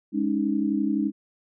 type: chord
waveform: sine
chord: Ab suspended fourth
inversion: none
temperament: equal with one note detuned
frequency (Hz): 207.7 / 279.3 / 311.1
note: Ab3 / Db4 / Eb4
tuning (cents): 0 / +13 / 0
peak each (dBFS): -26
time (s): 0.12-1.12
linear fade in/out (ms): 50
effects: none